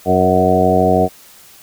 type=harmonic tone with a mistuned harmonic; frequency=92.5 Hz; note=F#2; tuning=in tune; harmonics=1 / 2 / 3 / 4 / 5 / 6 / 7 / 8; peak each=-21 / -18 / -20 / -20 / -17 / -22 / -16 / -16 dBFS; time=0.05-1.09 s; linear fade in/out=50 ms; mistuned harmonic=6; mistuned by=+21 cents; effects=white hiss -43 dBFS RMS until 1.62 s